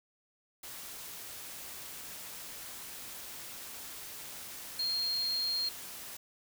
sine tone in noise, 4230 Hz, C8, 18 cents sharp, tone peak -30 dBFS, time 4.79-5.69 s, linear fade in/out 5 ms, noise white, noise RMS -45 dBFS, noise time 0.63-6.17 s, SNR +12 dB, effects none

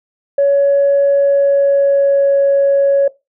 sine tone with pitch glide, 561 to 556.5 Hz, C#5 to C#5, +21 to +7 cents, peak -7 dBFS, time 0.38-3.08 s, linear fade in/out 5 ms, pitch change -14 cents, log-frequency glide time 1.08-2.36 s, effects noise-tail reverb RT60 0.2 s tail -18 dB re dry + tanh soft clip ceiling -5 dBFS

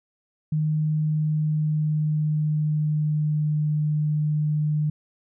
sine tone with pitch glide, 154 to 151.27 Hz, D#3 to D#3, -17 to -48 cents, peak -20 dBFS, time 0.52-4.9 s, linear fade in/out 5 ms, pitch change -31 cents, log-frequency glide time 0.92-3.65 s, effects none

